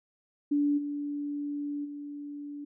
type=tone with level steps; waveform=sine; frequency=289.7 Hz; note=D4; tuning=24 cents flat; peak=-23 / -31 / -37 dBFS; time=0.51-2.65 s; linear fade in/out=10 ms; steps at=0.77 / 1.84 s; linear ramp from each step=20 ms; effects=none